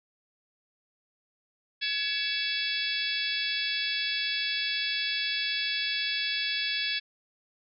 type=harmonic tone with a mistuned harmonic; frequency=564 Hz; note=C#5; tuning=30 cents sharp; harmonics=3 / 4 / 5 / 6 / 7 / 8 / 9; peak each=-35 / -38 / -34 / -32 / -38 / -36 / -38 dBFS; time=1.81-7 s; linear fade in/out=20 ms; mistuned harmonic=5; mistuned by=-110 cents; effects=none